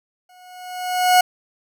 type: tone with exponential growth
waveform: 40% pulse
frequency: 729 Hz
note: F#5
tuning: 26 cents flat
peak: -8 dBFS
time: 0.29-1.21 s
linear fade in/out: 5 ms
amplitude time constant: 200 ms
effects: none